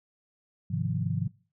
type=chord; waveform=sine; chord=F minor seventh; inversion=first; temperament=equal; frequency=103.83 / 130.81 / 155.56 / 174.61 Hz; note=Ab2 / C3 / Eb3 / F3; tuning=0 / 0 / 0 / 0 cents; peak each=-32 dBFS; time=0.7-1.28 s; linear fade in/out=10 ms; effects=noise-tail reverb RT60 0.4 s tail -23 dB re dry